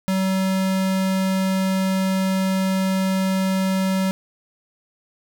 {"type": "tone", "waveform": "square", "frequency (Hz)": 190, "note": "F#3", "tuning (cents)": 46, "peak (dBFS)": -19, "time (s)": [0.08, 4.11], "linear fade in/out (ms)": 0, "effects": []}